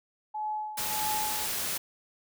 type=tone with tremolo; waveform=sine; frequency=854 Hz; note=G#5; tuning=48 cents sharp; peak=-29 dBFS; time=0.34-1.47 s; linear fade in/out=10 ms; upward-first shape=sine; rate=1.6 Hz; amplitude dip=70%
type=noise; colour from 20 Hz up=white; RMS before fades=-32 dBFS; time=0.77-1.78 s; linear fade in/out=10 ms
effects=none